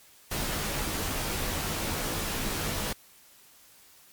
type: noise with comb filter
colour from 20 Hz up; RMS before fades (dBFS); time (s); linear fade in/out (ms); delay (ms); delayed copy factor
pink; -31; 0.31-2.93; 5; 17; -0.7
effects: white hiss -56 dBFS RMS until 4.12 s + MP3 96 kbps